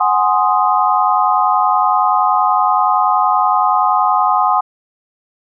sine chord, Ab dominant seventh, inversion third, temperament equal, 740 / 830.6 / 1046.5 / 1244.5 Hz, Gb5 / Ab5 / C6 / Eb6, 0 / 0 / 0 / 0 cents, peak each -16 dBFS, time 0-4.61 s, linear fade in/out 10 ms, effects none

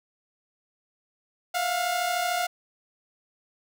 sawtooth tone pair together, 680.6 / 714 Hz, F5 / F5, -45 / +38 cents, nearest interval minor second, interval 83 cents, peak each -27 / -22 dBFS, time 1.54-2.47 s, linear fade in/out 10 ms, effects none

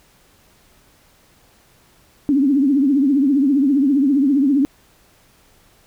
sine tone with vibrato, 277.2 Hz, C#4, in tune, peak -12 dBFS, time 2.29-4.65 s, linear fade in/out 0 ms, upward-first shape triangle, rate 15 Hz, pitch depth 150 cents each way, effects pink hiss -54 dBFS RMS until 5.86 s

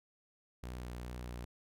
sawtooth tone with vibrato, 61 Hz, B1, 21 cents flat, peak -38 dBFS, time 0.63-1.45 s, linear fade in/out 5 ms, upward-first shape sine, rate 2.4 Hz, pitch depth 19 cents each way, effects none

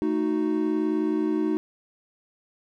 triangle chord, D# diminished, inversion second, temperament equal, 220 / 311.1 / 370 Hz, A3 / D#4 / F#4, 0 / 0 / 0 cents, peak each -28 / -22 / -26 dBFS, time 0.02-1.57 s, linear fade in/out 0 ms, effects none

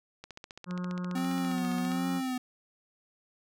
click train, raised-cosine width 0.2 ms, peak -26 dBFS, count 26, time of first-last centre 0.24-1.918 s, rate 14.9 Hz
harmonic tone, 179.5 Hz, F3, 48 cents sharp, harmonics 1 / 2 / 3 / 5 / 6 / 7 / 8 / 9, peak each -32 / -47 / -48 / -54 / -49 / -49 / -51 / -59 dBFS, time 0.66-2.22 s, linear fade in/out 50 ms
square tone with vibrato, 255.8 Hz, C4, 39 cents flat, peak -31 dBFS, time 1.15-2.38 s, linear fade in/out 5 ms, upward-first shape sine, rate 1.3 Hz, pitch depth 65 cents each way
effects none

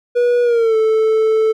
triangle tone with pitch glide, 484.8 to 439.5 Hz, B4 to A4, -32 to -2 cents, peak -9 dBFS, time 0.15-1.53 s, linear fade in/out 20 ms, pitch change -170 cents, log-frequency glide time 0.43-0.76 s, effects none

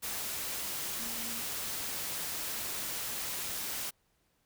sine tone in noise, 230.8 Hz, A#3, 17 cents flat, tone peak -47 dBFS, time 0.98-1.42 s, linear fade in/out 20 ms, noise white, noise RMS -37 dBFS, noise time 0.02-3.91 s, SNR -13 dB, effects pink hiss -74 dBFS RMS until 4.45 s

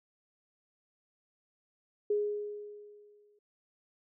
sine tone with exponential decay, 415.3 Hz, G#4, in tune, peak -25 dBFS, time 2.1-3.39 s, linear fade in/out 5 ms, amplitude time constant 280 ms, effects none

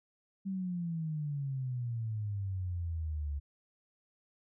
sine exponential sweep, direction down, 196 to 70.2 Hz, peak -33 dBFS, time 0.45-3.4 s, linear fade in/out 20 ms, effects none

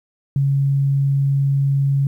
sine tone, 138.59 Hz, C#3, in tune, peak -14 dBFS, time 0.36-2.07 s, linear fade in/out 2 ms, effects 9-bit

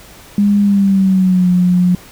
sine tone with pitch glide, 203.7 to 179.39 Hz, G#3 to F3, -33 to +47 cents, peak -8 dBFS, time 0.38-1.95 s, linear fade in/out 2 ms, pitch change -220 cents, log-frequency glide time 0.61-1.5 s, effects pink hiss -39 dBFS RMS until 2.11 s

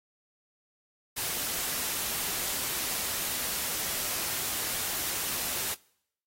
white noise, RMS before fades -32 dBFS, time 1.16-5.75 s, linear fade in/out 20 ms, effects noise-tail reverb RT60 0.7 s tail -24 dB re dry + AAC 48 kbps

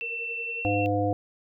sine tone with pitch glide, 2684 to 2707 Hz, E7 to E7, +31 to +45 cents, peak -30 dBFS, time 0.01-0.86 s, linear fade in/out 0 ms, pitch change +14 cents, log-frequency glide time 0.42-0.61 s
sine tone with tremolo, 466.2 Hz, A#4, in tune, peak -36 dBFS, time 0.02-0.66 s, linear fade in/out 0 ms, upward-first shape triangle, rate 11 Hz, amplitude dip 95%
harmonic tone, 101.8 Hz, G#2, 34 cents flat, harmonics 1 / 3 / 5 / 7, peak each -28 / -28 / -28 / -28 dBFS, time 0.65-1.13 s, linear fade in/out 0 ms
effects none

